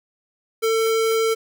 square tone, 448 Hz, A4, 31 cents sharp, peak -18 dBFS, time 0.62-1.35 s, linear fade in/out 20 ms, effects none

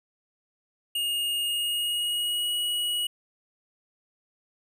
square tone with pitch glide, 2850 to 2912 Hz, F7 to F#7, +34 to -28 cents, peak -26 dBFS, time 0.95-3.07 s, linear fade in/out 5 ms, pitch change +38 cents, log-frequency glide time 1.44-2.52 s, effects none

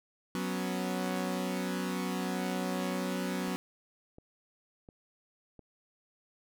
sawtooth chord, F# suspended fourth, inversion none, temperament equal, 185 / 246.9 / 277.2 Hz, F#3 / B3 / C#4, 0 / 0 / 0 cents, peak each -30 / -33 / -35 dBFS, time 0.35-3.56 s, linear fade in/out 0 ms
click train, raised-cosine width 2 ms, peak -37 dBFS, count 4, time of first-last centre 3.48-5.593 s, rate 1.42 Hz
effects none

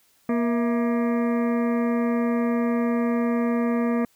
harmonic tone with a mistuned harmonic, 237 Hz, A#3, 29 cents sharp, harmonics 1 / 2 / 3 / 4 / 5 / 7 / 8 / 9 / 10, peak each -21 / -28 / -32 / -39 / -35 / -42 / -42 / -44 / -47 dBFS, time 0.29-4.05 s, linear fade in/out 2 ms, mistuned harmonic 3, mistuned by -120 cents, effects white hiss -62 dBFS RMS until 4.15 s

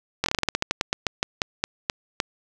slowing click train, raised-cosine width 0.2 ms, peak -4 dBFS, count 19, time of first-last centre 0.24-2.202 s, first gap 21 ms, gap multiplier 1.17, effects none

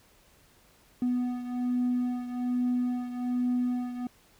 triangle beating tone pair, 246.9 / 248.1 Hz, B3 / B3, 0 / +8 cents, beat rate 1.2 Hz, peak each -25 / -30 dBFS, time 1.02-4.07 s, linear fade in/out 2 ms, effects tanh soft clip ceiling -19 dBFS + pink hiss -61 dBFS RMS until 4.39 s

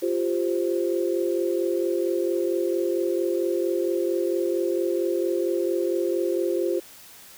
sine chord, F suspended second, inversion none, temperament equal with one note detuned, 347.6 / 392 / 523.3 Hz, F4 / G4 / C5, -8 / 0 / 0 cents, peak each -24 / -27 / -28 dBFS, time 0.02-6.8 s, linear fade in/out 10 ms, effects white hiss -47 dBFS RMS until 7.37 s

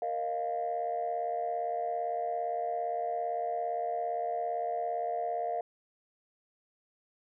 sine chord, Bb suspended fourth, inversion none, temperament just, 466.2 / 621.6 / 699.2 Hz, Bb4 / Eb5 / F5, 0 / -2 / +2 cents, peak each -37 / -36 / -31 dBFS, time 0.02-5.61 s, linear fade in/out 2 ms, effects tanh soft clip ceiling -24 dBFS

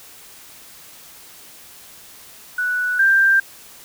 sine tone pair in turn, 1479 / 1580.1 Hz, F#6 / G6, -1 / +13 cents, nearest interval minor second, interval 114 cents, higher second, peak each -18 / -11 dBFS, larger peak second, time 2.58-2.99 / 2.99-3.4 s, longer neither, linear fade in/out 5 ms, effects white hiss -43 dBFS RMS until 3.84 s

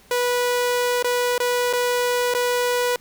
sawtooth tone with dropouts, 490 Hz, B4, 14 cents flat, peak -15 dBFS, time 0.11-2.96 s, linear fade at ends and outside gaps 2 ms, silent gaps 1.026-1.044 / 1.38-1.401 / 1.729-1.734 / 2.339-2.348 s, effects pink hiss -52 dBFS RMS until 3 s

